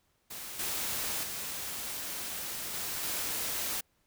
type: noise with level steps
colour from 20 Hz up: white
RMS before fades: -42 / -34 / -38 / -36 / -34 dBFS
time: 0.3-3.81 s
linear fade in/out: 10 ms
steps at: 0.59 / 1.23 / 2.74 / 3.03 s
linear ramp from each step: 5 ms
effects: pink hiss -73 dBFS RMS until 4.06 s